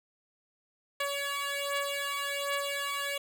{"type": "beating tone pair", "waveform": "10% pulse", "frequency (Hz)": [564, 565.3], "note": ["C#5", "C#5"], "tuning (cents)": [30, 34], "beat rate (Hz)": 1.3, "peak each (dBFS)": [-25, -27], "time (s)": [1, 3.18], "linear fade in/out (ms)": 5, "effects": []}